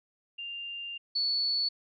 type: tone pair in turn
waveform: sine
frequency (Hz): 2794 / 4435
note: F7 / C#8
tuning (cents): 0 / 0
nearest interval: minor sixth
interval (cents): 800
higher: second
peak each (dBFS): -36 / -26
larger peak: second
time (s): 0.38-0.98 / 1.15-1.69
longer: first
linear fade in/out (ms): 10
effects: none